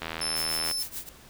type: click train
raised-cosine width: 0.3 ms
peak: -16 dBFS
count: 57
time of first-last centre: 0.02-0.712 s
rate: 80.9 Hz
type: tone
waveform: 30% pulse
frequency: 5274 Hz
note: E8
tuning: in tune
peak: -24 dBFS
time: 0.21-0.83 s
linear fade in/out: 5 ms
type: noise with tremolo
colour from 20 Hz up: blue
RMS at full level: -34 dBFS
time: 0.36-1.09 s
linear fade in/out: 0 ms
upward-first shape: triangle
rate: 6.9 Hz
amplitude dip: 100%
effects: pink hiss -51 dBFS RMS until 1.29 s